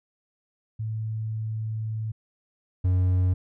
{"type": "tone pair in turn", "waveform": ["sine", "triangle"], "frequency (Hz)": [109.9, 91.57], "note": ["A2", "F#2"], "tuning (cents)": [-2, -17], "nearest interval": "minor third", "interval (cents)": 315, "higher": "first", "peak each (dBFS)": [-27, -17], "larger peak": "second", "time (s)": [[0.79, 2.12], [2.84, 3.34]], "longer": "first", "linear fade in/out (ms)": 10, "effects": []}